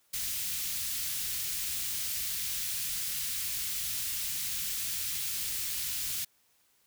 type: band-stop noise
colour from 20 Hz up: white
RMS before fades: -34 dBFS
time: 0.13-6.25 s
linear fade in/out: 10 ms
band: 130 to 2400 Hz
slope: 12 dB/octave
effects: white hiss -69 dBFS RMS until 6.86 s